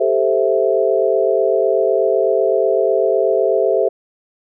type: chord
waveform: sine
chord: A minor seventh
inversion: third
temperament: equal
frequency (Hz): 392 / 440 / 523.3 / 659.3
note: G4 / A4 / C5 / E5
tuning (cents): 0 / 0 / 0 / 0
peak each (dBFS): -18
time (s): 0-3.89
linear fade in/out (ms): 10
effects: none